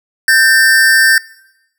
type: tone pair together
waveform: square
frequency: 1566.4 / 1800 Hz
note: G6 / A6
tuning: -2 / +39 cents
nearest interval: major second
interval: 241 cents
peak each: -10 dBFS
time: 0.28-1.18 s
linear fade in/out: 2 ms
effects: noise-tail reverb RT60 0.9 s tail -21 dB re dry